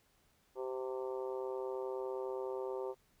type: harmonic tone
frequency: 129.6 Hz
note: C3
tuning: 16 cents flat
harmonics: 3 / 4 / 5 / 6 / 7 / 8 / 9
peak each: -39 / -42 / -52 / -54 / -48 / -57 / -55 dBFS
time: 0.55-2.95 s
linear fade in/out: 50 ms
effects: pink hiss -72 dBFS RMS until 3.2 s